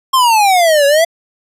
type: exponential two-way sweep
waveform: square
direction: down then up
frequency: 1078 to 554.4 to 682 Hz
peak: -8 dBFS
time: 0.13-1.05 s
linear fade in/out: 10 ms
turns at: 0.86 s
effects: resampled to 32000 Hz